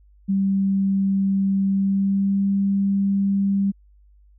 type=tone with pitch glide; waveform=sine; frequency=195 to 197.49 Hz; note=G3 to G3; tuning=-9 to +13 cents; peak=-17 dBFS; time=0.28-3.72 s; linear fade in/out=20 ms; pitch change=+22 cents; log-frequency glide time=1.68-2.45 s; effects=added 50 Hz sine -50 dBFS peak until 4.38 s